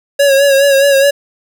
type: tone with vibrato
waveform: square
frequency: 554.4 Hz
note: C#5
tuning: in tune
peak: -7 dBFS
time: 0.19-1.11 s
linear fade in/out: 10 ms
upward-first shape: sine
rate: 4.8 Hz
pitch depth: 44 cents each way
effects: none